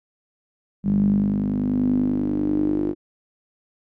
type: tone with band-pass filter sweep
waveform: sawtooth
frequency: 50.2 Hz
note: G1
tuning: 42 cents sharp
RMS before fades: -21 dBFS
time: 0.83-2.95 s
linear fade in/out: 50 ms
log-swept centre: 190 to 330 Hz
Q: 10
effects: none